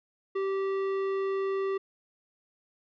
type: tone with tanh clipping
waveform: sine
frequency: 388.6 Hz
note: G4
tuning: 15 cents flat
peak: -29 dBFS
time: 0.35-1.78 s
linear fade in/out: 10 ms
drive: 13 dB
effects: none